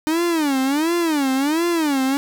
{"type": "tone with vibrato", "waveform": "45% pulse", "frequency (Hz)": 301.5, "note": "D4", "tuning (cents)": 46, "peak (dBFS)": -17, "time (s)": [0.07, 2.17], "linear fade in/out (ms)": 0, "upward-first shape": "sine", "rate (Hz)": 1.4, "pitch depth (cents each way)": 240, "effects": []}